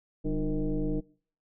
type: tone with frequency modulation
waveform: sine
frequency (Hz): 138.59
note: C#3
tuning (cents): 0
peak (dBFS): -26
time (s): 0.24-1.01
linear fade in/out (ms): 20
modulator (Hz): 164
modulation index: 1.8
effects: noise-tail reverb RT60 0.5 s tail -24 dB re dry